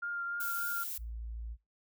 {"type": "tone with vibrato", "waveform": "sine", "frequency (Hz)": 1400, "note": "F6", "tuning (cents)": 4, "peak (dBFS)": -34, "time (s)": [0.02, 0.84], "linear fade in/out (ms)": 10, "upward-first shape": "triangle", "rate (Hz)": 3.4, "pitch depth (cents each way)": 18}
{"type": "noise", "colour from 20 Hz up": "violet", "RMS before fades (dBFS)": -39, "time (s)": [0.4, 0.98], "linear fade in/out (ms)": 5}
{"type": "tone", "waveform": "sine", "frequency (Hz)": 56.6, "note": "A1", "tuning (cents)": 50, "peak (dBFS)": -38, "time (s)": [0.97, 1.57], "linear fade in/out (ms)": 50}
{"effects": ["noise-tail reverb RT60 0.3 s tail -25 dB re dry"]}